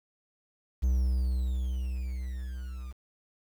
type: tone with level ramp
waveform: triangle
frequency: 63.3 Hz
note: B1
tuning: 43 cents sharp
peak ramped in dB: -20 to -35 dBFS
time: 0.82-2.93 s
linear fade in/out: 20 ms
effects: 9-bit